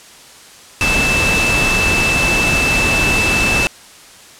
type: tone in noise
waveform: sine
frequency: 2637 Hz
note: E7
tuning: in tune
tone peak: -14 dBFS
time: 0.81-3.67 s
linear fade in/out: 0 ms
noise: pink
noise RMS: -17 dBFS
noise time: 0.81-3.67 s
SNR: 0 dB
effects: white hiss -40 dBFS RMS until 4.39 s + low-pass 9000 Hz 12 dB/octave